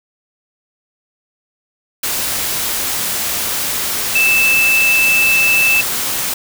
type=tone in noise; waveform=sine; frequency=2637 Hz; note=E7; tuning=in tune; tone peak=-10 dBFS; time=4.15-5.81 s; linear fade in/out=5 ms; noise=white; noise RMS=-19 dBFS; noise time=2.03-6.34 s; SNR=+6 dB; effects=none